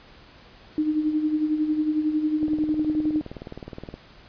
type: tone with tremolo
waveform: sine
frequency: 306.6 Hz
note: D#4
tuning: 25 cents flat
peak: -18 dBFS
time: 0.78-3.21 s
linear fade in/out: 0 ms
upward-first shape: sine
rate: 11 Hz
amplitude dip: 60%
type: click train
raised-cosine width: 2 ms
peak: -22 dBFS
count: 30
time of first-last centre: 2.43-3.94 s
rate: 19.2 Hz
effects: pink hiss -50 dBFS RMS until 4.28 s + resampled to 11025 Hz